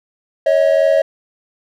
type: tone pair together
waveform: triangle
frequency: 554.4 / 638 Hz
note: C#5 / D#5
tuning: 0 / +43 cents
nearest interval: major second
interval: 243 cents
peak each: -11 dBFS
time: 0.46-1.02 s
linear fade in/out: 5 ms
effects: none